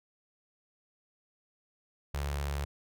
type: tone with notch filter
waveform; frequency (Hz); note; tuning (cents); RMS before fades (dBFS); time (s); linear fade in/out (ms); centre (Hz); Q
sawtooth; 71.3; C#2; +49; -34; 2.14-2.65; 5; 260; 0.76
effects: none